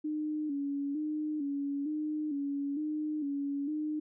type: tone with vibrato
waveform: sine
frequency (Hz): 293.1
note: D4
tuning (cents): -3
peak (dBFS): -31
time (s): 0.04-4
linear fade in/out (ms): 10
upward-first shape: square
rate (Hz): 1.1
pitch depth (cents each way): 67
effects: none

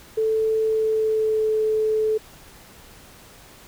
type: tone with pitch glide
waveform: sine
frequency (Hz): 440 to 434.4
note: A4 to A4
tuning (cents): 0 to -22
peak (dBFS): -18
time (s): 0.17-2.18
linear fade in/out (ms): 10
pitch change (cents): -22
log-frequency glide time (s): 0.64-1.49
effects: pink hiss -47 dBFS RMS until 3.67 s

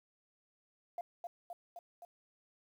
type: tone with echo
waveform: sine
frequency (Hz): 696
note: F5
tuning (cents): -6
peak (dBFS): -36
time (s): 0.98-1.01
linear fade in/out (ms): 2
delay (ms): 260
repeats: 4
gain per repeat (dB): -3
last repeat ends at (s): 2.05
effects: tanh soft clip ceiling -32 dBFS + 11-bit

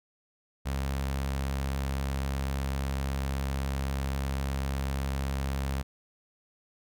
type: tone with notch filter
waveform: sawtooth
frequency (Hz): 67.9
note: C#2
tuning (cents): -35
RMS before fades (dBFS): -31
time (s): 0.65-5.83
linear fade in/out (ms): 20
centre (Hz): 350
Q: 2
effects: none

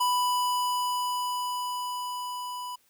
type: tone with level ramp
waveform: square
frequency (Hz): 990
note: B5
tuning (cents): +4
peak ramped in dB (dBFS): -23 to -35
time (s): 0-2.76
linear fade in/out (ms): 10
effects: white hiss -66 dBFS RMS until 2.89 s

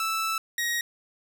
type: tone pair in turn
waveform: sawtooth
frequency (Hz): 1318.5 / 1887.4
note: E6 / A#6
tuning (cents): 0 / +21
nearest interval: tritone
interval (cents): 621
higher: second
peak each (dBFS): -22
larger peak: neither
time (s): 0-0.38 / 0.58-0.81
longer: first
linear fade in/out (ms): 2
effects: none

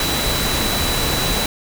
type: tone in noise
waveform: sine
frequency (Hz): 3951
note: B7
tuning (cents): 0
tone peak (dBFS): -24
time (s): 0-1.46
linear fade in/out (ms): 2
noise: pink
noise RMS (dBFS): -20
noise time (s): 0-1.46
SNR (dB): -7
effects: none

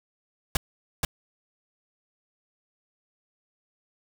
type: noise with echo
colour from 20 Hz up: pink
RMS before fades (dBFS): -23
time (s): 0.55-0.57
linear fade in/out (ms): 2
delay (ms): 480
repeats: 1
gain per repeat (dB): -2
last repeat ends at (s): 1.05
effects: none

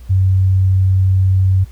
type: tone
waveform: sine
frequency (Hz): 94.6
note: F#2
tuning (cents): +39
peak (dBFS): -9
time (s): 0.09-1.65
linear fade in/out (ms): 20
effects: added 60 Hz sine -33 dBFS peak until 1.71 s + pink hiss -50 dBFS RMS until 1.71 s

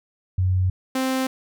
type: tone pair in turn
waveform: sine / sawtooth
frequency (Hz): 92.5 / 261.6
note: F#2 / C4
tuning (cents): 0 / 0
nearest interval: octave + tritone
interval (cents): 1800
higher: second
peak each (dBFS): -17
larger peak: neither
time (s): 0.38-0.7 / 0.95-1.27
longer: neither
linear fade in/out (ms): 5
effects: none

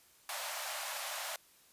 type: high-pass noise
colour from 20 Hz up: pink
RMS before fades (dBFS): -40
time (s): 0.29-1.36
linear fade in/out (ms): 2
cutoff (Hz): 570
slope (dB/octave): 96
effects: white hiss -64 dBFS RMS until 1.72 s + resampled to 32000 Hz

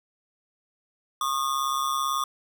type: ring-modulated tone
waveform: square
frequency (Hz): 1157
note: D6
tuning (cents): -26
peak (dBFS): -22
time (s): 1.21-2.24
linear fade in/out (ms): 2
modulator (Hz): 69
effects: none

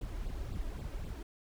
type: noise with flanger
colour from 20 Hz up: brown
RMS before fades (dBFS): -39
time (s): 0.01-1.23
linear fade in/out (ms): 5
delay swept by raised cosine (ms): 0.24 to 3.24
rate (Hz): 3.8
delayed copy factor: +0.75
effects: none

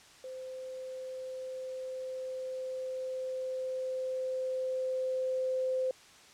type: tone with level ramp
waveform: sine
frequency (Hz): 517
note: C5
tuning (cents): -21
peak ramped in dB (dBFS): -40 to -28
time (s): 0.24-5.91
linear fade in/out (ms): 2
effects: white hiss -56 dBFS RMS until 6.33 s + low-pass 7000 Hz 12 dB/octave

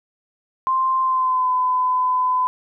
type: tone with pitch glide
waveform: sine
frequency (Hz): 1046.5 to 1010.3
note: C6 to B5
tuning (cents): 0 to +39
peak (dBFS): -16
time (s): 0.67-2.47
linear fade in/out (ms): 0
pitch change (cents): -61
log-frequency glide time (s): 1.01-1.51
effects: none

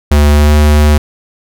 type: tone with pitch glide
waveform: square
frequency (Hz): 73.42 to 74.75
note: D2 to D2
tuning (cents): 0 to +31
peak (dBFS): -5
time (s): 0.11-0.98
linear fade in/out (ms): 5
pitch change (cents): +31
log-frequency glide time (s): 0.31-0.52
effects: none

